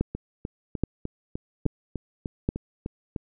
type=two click trains; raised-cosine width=3 ms; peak=-10 / -18 dBFS; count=4 / 11; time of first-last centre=0.01-2.489 / 0.15-3.162 s; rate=1.21 / 3.32 Hz; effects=none